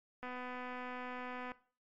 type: click train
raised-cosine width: 0.5 ms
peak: -30 dBFS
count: 323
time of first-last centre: 0.23-1.518 s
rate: 250 Hz
effects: noise-tail reverb RT60 0.4 s tail -18 dB re dry + MP3 64 kbps